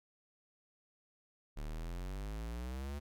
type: exponential sweep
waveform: square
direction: up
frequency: 36 to 73.42 Hz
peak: -40 dBFS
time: 1.56-3 s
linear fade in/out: 20 ms
effects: none